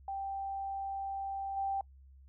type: tone with level steps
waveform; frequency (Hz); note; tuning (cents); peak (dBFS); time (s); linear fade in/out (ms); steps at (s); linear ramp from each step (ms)
sine; 784; G5; 0; -35 / -31; 0.08-1.81; 2; 1.56; 20
effects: noise-tail reverb RT60 0.1 s tail -26 dB re dry + added 67 Hz sine -54 dBFS peak until 2.28 s